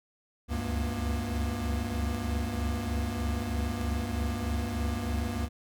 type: tone cluster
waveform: square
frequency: 69.9 / 73.1 / 96.9 / 237.3 Hz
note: C#2 / D2 / G2 / A#3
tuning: +15 / -7 / -20 / +31 cents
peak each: -34 / -36 / -36 / -36 dBFS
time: 0.48-5.49 s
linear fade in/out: 50 ms
effects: none

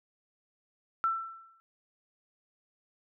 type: tone with exponential decay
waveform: sine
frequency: 1338 Hz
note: E6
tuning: 25 cents sharp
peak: -23 dBFS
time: 1.04-1.6 s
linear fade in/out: 0 ms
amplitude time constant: 120 ms
effects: none

